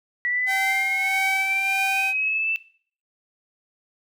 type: linear sweep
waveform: sine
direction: up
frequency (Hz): 1944 to 2664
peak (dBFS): -21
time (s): 0.25-2.56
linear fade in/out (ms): 0
type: tone with tremolo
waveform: sawtooth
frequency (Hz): 774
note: G5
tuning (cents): -22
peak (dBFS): -20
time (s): 0.46-2.14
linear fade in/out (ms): 50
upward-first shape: sine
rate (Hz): 1.6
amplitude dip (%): 55
effects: noise-tail reverb RT60 0.5 s tail -19 dB re dry